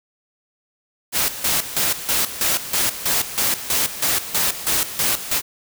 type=noise with tremolo; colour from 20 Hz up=white; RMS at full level=-19 dBFS; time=1.12-5.42 s; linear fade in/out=50 ms; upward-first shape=square; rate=3.1 Hz; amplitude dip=75%; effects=none